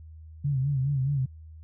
sine tone with vibrato, 136.9 Hz, C#3, 21 cents flat, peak -23 dBFS, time 0.44-1.26 s, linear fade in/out 10 ms, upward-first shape sine, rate 4.8 Hz, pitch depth 98 cents each way, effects added 79 Hz sine -43 dBFS peak until 1.63 s

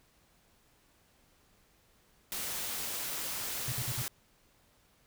white noise, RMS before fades -37 dBFS, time 2.32-4.08 s, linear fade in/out 0 ms
sine tone bursts, 123.47 Hz, B2, in tune, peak -33 dBFS, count 4, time 3.68-4.017 s, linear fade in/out 0 ms, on 40 ms, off 59 ms
effects pink hiss -67 dBFS RMS until 5.06 s

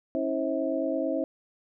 sine tone cluster, 273.4 / 322.5 / 532 / 647 Hz, C#4 / E4 / C5 / E5, -24 / -38 / +29 / -32 cents, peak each -31 dBFS, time 0.15-1.24 s, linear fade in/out 0 ms, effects none

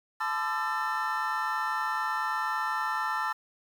triangle tone cluster, 868 / 1017 / 1197 / 1338 / 1782 Hz, A5 / C6 / D6 / E6 / A6, -24 / -50 / +33 / +25 / +22 cents, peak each -32 / -33 / -36 / -31 / -32 dBFS, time 0.2-3.33 s, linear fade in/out 10 ms, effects 9-bit

